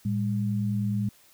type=tone pair together; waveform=sine; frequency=112.33 / 202 Hz; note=A2 / G#3; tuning=+36 / -48 cents; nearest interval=minor seventh; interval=1016 cents; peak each=-27 dBFS; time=0.05-1.09 s; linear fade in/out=5 ms; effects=white hiss -58 dBFS RMS until 1.33 s